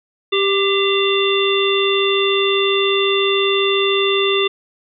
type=harmonic tone with a mistuned harmonic; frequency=393.4 Hz; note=G4; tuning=6 cents sharp; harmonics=1 / 3 / 5 / 7 / 9; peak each=-16 / -23 / -27 / -22 / -20 dBFS; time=0.32-4.48 s; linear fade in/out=10 ms; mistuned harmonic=5; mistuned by=+53 cents; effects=none